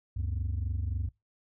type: tone pair together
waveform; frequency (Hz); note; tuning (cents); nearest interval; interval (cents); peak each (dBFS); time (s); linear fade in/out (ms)
sine; 70.6 / 94.24; C#2 / F#2; +32 / +32; perfect fourth; 500; -30 / -30; 0.16-1.09; 10
effects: noise-tail reverb RT60 0.2 s tail -22 dB re dry + tanh soft clip ceiling -26 dBFS